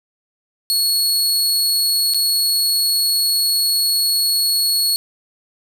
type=tone with dropouts; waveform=sawtooth; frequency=4355 Hz; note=C#8; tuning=31 cents flat; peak=-12 dBFS; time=0.7-4.96 s; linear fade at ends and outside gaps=0 ms; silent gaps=2.137-2.145 s; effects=none